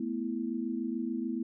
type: chord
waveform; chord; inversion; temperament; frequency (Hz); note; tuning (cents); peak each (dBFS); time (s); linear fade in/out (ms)
sine; A suspended second; none; equal; 220 / 246.9 / 329.6; A3 / B3 / E4; 0 / 0 / 0; -36 / -34 / -36; 0-1.43; 5
effects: none